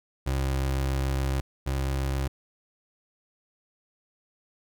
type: tone pair in turn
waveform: 30% pulse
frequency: 67 / 67.31 Hz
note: C2 / C2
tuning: +42 / +50 cents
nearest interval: unison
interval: 8 cents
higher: second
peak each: -22 / -23 dBFS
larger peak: first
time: 0.26-1.41 / 1.66-2.28 s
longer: first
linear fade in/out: 10 ms
effects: none